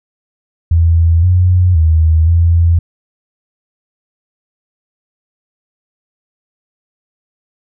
sine tone with pitch steps, 83.2 / 90.4 / 80 / 84.4 Hz, E2 / F#2 / D#2 / E2, +17 / -40 / +49 / +41 cents, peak -6 dBFS, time 0.71-2.79 s, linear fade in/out 5 ms, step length 520 ms, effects none

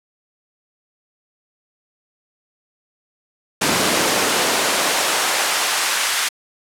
pink noise with high-pass filter sweep, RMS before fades -18 dBFS, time 3.61-6.29 s, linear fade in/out 10 ms, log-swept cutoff 200 to 1400 Hz, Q 0.76, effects low-pass 11000 Hz 12 dB/octave

